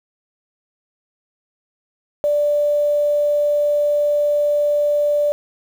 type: tone with quantisation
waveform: sine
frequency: 587.3 Hz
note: D5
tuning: in tune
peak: -14 dBFS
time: 2.24-5.32 s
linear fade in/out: 0 ms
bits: 7
effects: none